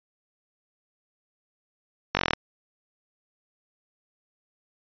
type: slowing click train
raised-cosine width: 0.3 ms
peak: -5 dBFS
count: 9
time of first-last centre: 2.15-2.334 s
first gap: 20 ms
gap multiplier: 1.04
effects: resampled to 11025 Hz